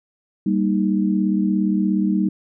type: chord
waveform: sine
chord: Eb major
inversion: first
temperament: equal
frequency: 196 / 233.1 / 311.1 Hz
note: G3 / Bb3 / Eb4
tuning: 0 / 0 / 0 cents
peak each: -18 / -24 / -22 dBFS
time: 0.46-2.29 s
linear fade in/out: 5 ms
effects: none